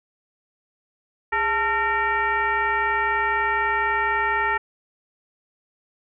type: tone with frequency modulation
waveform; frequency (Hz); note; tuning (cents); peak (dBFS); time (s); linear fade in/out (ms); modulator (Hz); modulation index
sine; 1362; F6; -44; -19; 1.32-4.58; 10; 476; 1.6
effects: none